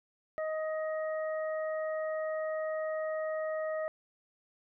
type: harmonic tone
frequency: 627 Hz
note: D#5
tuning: 13 cents sharp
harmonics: 1 / 2 / 3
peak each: -32 / -43 / -44 dBFS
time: 0.38-3.88 s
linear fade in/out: 0 ms
effects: none